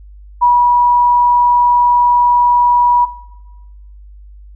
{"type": "tone", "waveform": "sine", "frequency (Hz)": 970, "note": "B5", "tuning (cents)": -31, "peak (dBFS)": -6, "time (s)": [0.41, 3.06], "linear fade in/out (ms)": 20, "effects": ["noise-tail reverb RT60 1.0 s tail -19 dB re dry", "added 50 Hz sine -34 dBFS peak until 4.55 s"]}